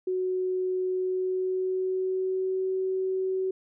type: tone with pitch glide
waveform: sine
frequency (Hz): 370 to 377.1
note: F#4 to F#4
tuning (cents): 0 to +33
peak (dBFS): -25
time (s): 0.07-3.51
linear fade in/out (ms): 5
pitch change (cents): +33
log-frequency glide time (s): 0.88-2.68
effects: none